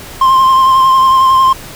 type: tone with vibrato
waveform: triangle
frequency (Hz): 1053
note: C6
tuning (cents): +11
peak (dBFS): -3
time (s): 0.21-1.53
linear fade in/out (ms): 5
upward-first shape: triangle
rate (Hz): 11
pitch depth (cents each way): 27
effects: pink hiss -30 dBFS RMS until 1.75 s